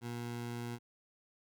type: tone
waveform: 20% pulse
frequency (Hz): 119.2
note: A#2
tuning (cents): +39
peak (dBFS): -34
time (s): 0.01-0.79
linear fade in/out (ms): 50
effects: none